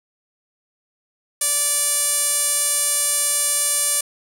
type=tone with band-pass filter; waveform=sawtooth; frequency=581 Hz; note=D5; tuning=19 cents flat; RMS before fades=-20 dBFS; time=1.41-4.01 s; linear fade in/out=5 ms; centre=9500 Hz; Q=3.4; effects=none